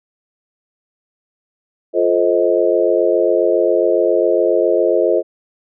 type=chord; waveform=sine; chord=F dominant seventh; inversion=none; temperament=just; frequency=349.2 / 436.5 / 523.8 / 628.6 Hz; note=F4 / A4 / C5 / Eb5; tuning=0 / -14 / +2 / +18 cents; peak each=-17 dBFS; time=1.93-5.23 s; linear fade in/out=50 ms; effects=none